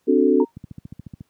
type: chord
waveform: sine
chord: D dominant seventh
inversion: third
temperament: equal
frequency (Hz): 261.6 / 293.7 / 370 / 440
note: C4 / D4 / F#4 / A4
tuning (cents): 0 / 0 / 0 / 0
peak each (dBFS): -19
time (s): 0.07-0.45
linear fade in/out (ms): 20
type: tone with exponential decay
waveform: sine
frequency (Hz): 928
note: A#5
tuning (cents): -8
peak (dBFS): -23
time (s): 0.4-0.52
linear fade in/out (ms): 2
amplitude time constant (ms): 24
type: click train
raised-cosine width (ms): 5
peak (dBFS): -21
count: 10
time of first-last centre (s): 0.57-1.208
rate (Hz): 14.1
effects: pink hiss -68 dBFS RMS until 1.29 s + high-pass 100 Hz 12 dB/octave